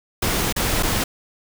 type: noise with dropouts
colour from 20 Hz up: pink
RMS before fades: -21 dBFS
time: 0.22-1.04 s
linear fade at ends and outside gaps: 5 ms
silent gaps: 0.526-0.562 / 0.827-0.831 s
effects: none